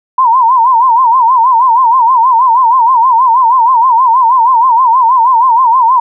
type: tone with vibrato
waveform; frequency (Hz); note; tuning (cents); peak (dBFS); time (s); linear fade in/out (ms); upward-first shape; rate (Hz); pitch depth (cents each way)
sine; 974; B5; -24; -4; 0.18-6; 5; sine; 6.3; 140
effects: none